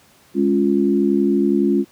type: chord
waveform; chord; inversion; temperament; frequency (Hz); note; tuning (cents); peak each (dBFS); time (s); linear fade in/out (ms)
sine; Db major; second; equal; 207.7 / 277.2 / 349.2; Ab3 / Db4 / F4; 0 / 0 / 0; -18; 0.34-1.85; 50
effects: pink hiss -52 dBFS RMS until 1.91 s + high-pass 100 Hz 12 dB/octave